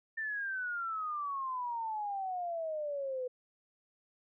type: exponential sweep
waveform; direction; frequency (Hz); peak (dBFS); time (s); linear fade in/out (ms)
sine; down; 1800 to 496.6; -34; 0.17-3.28; 10
effects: none